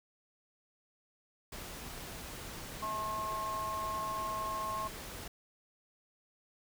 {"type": "noise", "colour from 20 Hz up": "pink", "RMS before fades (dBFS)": -45, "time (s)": [1.52, 5.28], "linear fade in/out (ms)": 5}
{"type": "harmonic tone", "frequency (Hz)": 215.1, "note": "A3", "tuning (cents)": -39, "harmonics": [3, 4, 5], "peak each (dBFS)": [-45, -47, -35], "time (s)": [2.82, 4.88], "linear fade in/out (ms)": 10}
{"effects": []}